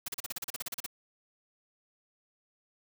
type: noise bursts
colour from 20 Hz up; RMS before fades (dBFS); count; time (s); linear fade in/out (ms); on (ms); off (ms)
white; -36; 14; 0.06-0.863; 5; 23; 37
effects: none